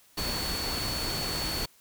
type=tone in noise; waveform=sine; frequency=4435 Hz; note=C#8; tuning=in tune; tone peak=-33 dBFS; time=0.17-1.66 s; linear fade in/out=10 ms; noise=pink; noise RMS=-33 dBFS; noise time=0.17-1.66 s; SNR=-3 dB; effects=white hiss -60 dBFS RMS until 1.8 s